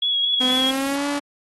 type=tone with vibrato; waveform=sine; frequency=3341 Hz; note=G#7; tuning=10 cents sharp; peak=-18 dBFS; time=0.02-0.71 s; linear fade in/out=5 ms; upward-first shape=triangle; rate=4.3 Hz; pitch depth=28 cents each way
type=tone with pitch glide; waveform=sawtooth; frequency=254.1 to 286.9 Hz; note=B3 to D4; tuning=+49 to -40 cents; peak=-18 dBFS; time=0.4-1.2 s; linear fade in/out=20 ms; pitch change=+211 cents; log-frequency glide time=0.51-1.07 s
type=noise; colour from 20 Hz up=white; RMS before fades=-35 dBFS; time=0.49-0.96 s; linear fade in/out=5 ms
effects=AAC 32 kbps